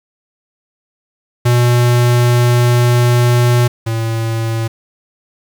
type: tone pair in turn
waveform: square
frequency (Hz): 121.4 / 113.3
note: B2 / A#2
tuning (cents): -29 / -49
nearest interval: minor second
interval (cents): 120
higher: first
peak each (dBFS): -9 / -16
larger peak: first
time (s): 1.45-3.68 / 3.86-4.68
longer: first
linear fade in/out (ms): 10
effects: 7-bit